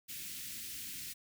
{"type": "band-stop noise", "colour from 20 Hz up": "white", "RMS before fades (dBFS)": -44, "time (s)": [0.08, 1.14], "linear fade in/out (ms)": 20, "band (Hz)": [300, 1900], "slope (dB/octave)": 24, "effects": []}